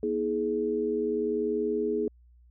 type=tone cluster; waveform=sine; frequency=239.2 / 319.9 / 419.8 Hz; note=A#3 / D#4 / G#4; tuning=+45 / +48 / +19 cents; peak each=-33 / -32 / -27 dBFS; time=0.03-2.08 s; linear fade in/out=2 ms; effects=added 60 Hz sine -54 dBFS peak until 2.5 s